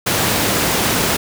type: high-pass noise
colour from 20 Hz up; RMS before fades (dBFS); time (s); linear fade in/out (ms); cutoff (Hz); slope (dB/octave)
pink; -17; 0.06-1.17; 10; 110; 12
effects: none